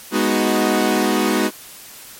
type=chord; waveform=sawtooth; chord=G# minor seventh; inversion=none; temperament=equal; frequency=207.7 / 246.9 / 311.1 / 370 Hz; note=G#3 / B3 / D#4 / F#4; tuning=0 / 0 / 0 / 0 cents; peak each=-17 dBFS; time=0.11-1.51 s; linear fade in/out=50 ms; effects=white hiss -39 dBFS RMS until 2.19 s + MP3 64 kbps